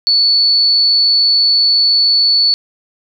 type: tone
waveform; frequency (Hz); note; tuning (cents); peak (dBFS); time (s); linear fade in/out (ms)
sine; 4447; C#8; +5; -8; 0.07-2.54; 0
effects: none